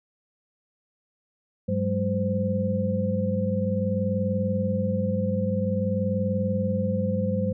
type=tone cluster; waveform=sine; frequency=100.3 / 186.3 / 206.8 / 516 Hz; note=G2 / F#3 / G#3 / C5; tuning=+40 / +12 / -7 / -24 cents; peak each=-28 dBFS; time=1.68-7.53 s; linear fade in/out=10 ms; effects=none